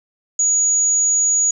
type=tone; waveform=sine; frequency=6800 Hz; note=G#8; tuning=40 cents sharp; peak=-13 dBFS; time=0.39-1.51 s; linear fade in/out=5 ms; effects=none